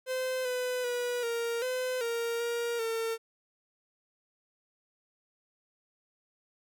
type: tone with pitch steps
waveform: 45% pulse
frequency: 515 / 501 / 487.9 / 466.2 / 509 / 465.5 / 470.6 / 453.3 Hz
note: C5 / B4 / B4 / A#4 / C5 / A#4 / A#4 / A#4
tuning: -28 / +25 / -21 / 0 / -48 / -2 / +16 / -48 cents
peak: -30 dBFS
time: 0.06-3.18 s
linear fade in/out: 50 ms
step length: 390 ms
effects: none